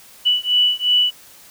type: beating tone pair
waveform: sine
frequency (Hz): 2960 / 2962.8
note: F#7 / F#7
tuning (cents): 0 / +2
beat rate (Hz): 2.8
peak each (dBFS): -17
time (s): 0.25-1.11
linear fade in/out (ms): 20
effects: white hiss -45 dBFS RMS until 1.5 s